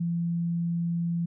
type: tone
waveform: sine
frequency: 170 Hz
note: F3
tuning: 46 cents flat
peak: -25 dBFS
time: 0-1.26 s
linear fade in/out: 10 ms
effects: none